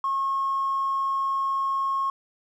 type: tone with tanh clipping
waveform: triangle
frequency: 1086 Hz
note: C#6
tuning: 36 cents flat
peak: -22 dBFS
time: 0.04-2.1 s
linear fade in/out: 2 ms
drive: 1 dB
effects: none